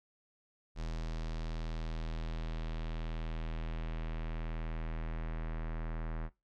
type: tone with low-pass filter sweep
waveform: square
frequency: 40.35 Hz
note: E1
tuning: 36 cents flat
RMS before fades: -38 dBFS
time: 0.75-6.3 s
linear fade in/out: 50 ms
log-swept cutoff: 5500 to 1700 Hz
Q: 1.4
effects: noise-tail reverb RT60 0.2 s tail -17 dB re dry